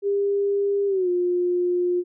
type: tone with pitch glide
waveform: sine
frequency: 401.3 to 355.5 Hz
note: G4 to F4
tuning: +41 to +31 cents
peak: -19 dBFS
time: 0.02-2.04 s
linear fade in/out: 50 ms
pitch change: -210 cents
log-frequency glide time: 0.87-1.09 s
effects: none